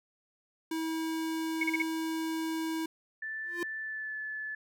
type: tone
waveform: square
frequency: 322.2 Hz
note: E4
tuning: 39 cents flat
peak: -32 dBFS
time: 0.71-2.86 s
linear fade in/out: 5 ms
type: tone bursts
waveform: sine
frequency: 2217 Hz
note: C#7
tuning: in tune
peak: -26 dBFS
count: 4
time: 1.61-1.823 s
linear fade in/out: 5 ms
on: 27 ms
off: 35 ms
type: tone with pitch glide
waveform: sine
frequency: 1760 to 1731.8 Hz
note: A6 to A6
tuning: 0 to -28 cents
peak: -35 dBFS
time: 3.22-4.55 s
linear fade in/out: 5 ms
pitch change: -28 cents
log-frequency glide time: 3.79-4.17 s
type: tone with exponential growth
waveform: square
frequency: 345.6 Hz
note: F4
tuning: 18 cents flat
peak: -30 dBFS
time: 3.44-3.63 s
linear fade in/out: 2 ms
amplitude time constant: 40 ms
effects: none